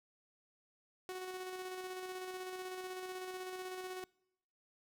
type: tone with tremolo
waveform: sawtooth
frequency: 370 Hz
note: F#4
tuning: in tune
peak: -37 dBFS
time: 1.09-4.04 s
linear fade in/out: 0 ms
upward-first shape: square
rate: 16 Hz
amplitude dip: 30%
effects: noise-tail reverb RT60 0.9 s tail -26 dB re dry